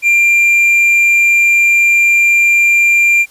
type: tone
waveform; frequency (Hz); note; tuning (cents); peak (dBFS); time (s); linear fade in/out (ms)
triangle; 2382; D7; +24; -5; 0.02-3.26; 50
effects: white hiss -45 dBFS RMS until 3.3 s + resampled to 32000 Hz